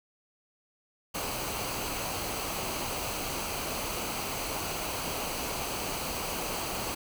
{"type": "noise with comb filter", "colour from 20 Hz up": "pink", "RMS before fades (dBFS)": -34, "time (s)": [1.14, 6.95], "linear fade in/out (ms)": 10, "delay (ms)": 0.56, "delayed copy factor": -0.5, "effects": []}